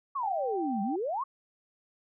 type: exponential two-way sweep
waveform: sine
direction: down then up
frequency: 1157 to 193.5 to 1157 Hz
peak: -29 dBFS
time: 0.15-1.24 s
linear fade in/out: 10 ms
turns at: 0.82 s
type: tone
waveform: sine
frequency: 781 Hz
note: G5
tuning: 7 cents flat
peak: -33 dBFS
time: 0.23-0.96 s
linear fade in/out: 5 ms
effects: none